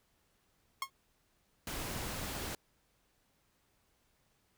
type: tone with exponential decay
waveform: sawtooth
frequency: 1082 Hz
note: C#6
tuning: 42 cents flat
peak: -26 dBFS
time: 0.82-0.9 s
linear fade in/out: 2 ms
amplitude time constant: 16 ms
type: noise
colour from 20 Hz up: pink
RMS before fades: -40 dBFS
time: 1.67-2.55 s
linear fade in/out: 2 ms
effects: pink hiss -74 dBFS RMS until 4.57 s